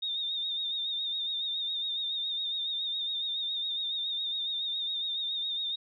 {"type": "tone with vibrato", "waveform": "sine", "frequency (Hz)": 3671, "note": "A#7", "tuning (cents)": -27, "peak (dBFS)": -30, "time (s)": [0.02, 5.76], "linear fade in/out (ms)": 10, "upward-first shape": "sine", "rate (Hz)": 7.2, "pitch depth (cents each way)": 52, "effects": []}